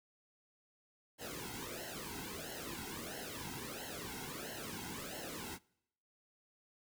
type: noise with flanger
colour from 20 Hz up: pink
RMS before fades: -45 dBFS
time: 1.18-5.59 s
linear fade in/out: 50 ms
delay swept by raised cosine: 0.83 to 1.72 ms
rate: 1.5 Hz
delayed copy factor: -0.9
effects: noise-tail reverb RT60 0.8 s tail -25 dB re dry